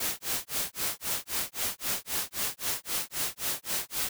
white noise with tremolo, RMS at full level -29 dBFS, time 0-4.09 s, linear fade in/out 5 ms, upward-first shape sine, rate 3.8 Hz, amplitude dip 100%, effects none

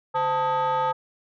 sine tone with frequency modulation, 886 Hz, A5, 12 cents sharp, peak -18 dBFS, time 0.14-0.93 s, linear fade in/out 20 ms, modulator 371 Hz, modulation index 0.94, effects tanh soft clip ceiling -20 dBFS

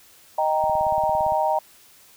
sine chord, Eb major, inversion none, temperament equal, 622.3 / 784 / 932.3 Hz, Eb5 / G5 / Bb5, 0 / 0 / 0 cents, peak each -23 dBFS, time 0.38-1.59 s, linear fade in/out 5 ms
click train, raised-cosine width 5 ms, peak -27 dBFS, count 13, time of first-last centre 0.64-1.322 s, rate 17.6 Hz
effects white hiss -52 dBFS RMS until 2.16 s

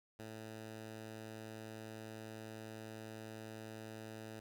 10% pulse tone, 110 Hz, A2, in tune, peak -39 dBFS, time 0.19-4.4 s, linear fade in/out 5 ms, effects none

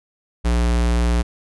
square tone, 59 Hz, A#1, 22 cents sharp, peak -16 dBFS, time 0.44-1.23 s, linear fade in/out 20 ms, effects resampled to 24000 Hz

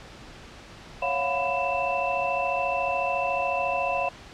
sine tone cluster, 553 / 695 / 729 / 1000 / 2661 Hz, C#5 / F5 / F#5 / B5 / E7, -4 / -9 / -26 / +21 / +16 cents, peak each -30 dBFS, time 1.02-4.09 s, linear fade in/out 5 ms, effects pink hiss -45 dBFS RMS until 4.33 s + low-pass 5000 Hz 12 dB/octave

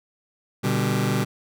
sawtooth chord, G major, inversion first, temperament just, 122.5 / 147 / 196 Hz, B2 / D3 / G3, -14 / +2 / 0 cents, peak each -20 / -22 / -21 dBFS, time 0.63-1.25 s, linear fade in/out 20 ms, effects none

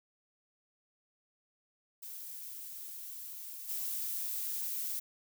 violet noise with level steps, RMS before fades -45 / -37 dBFS, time 2.02-5 s, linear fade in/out 10 ms, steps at 3.68 s, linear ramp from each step 20 ms, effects none

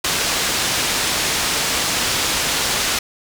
white low-pass noise, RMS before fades -20 dBFS, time 0.04-2.99 s, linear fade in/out 5 ms, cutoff 6600 Hz, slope 12 dB/octave, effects none

